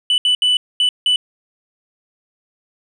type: tone bursts at uneven times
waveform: sine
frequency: 2981 Hz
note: F#7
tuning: 12 cents sharp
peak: -9 dBFS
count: 5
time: 0.1-0.18 / 0.25-0.35 / 0.42-0.57 / 0.8-0.89 / 1.06-1.16 s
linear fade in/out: 2 ms
effects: tanh soft clip ceiling -11 dBFS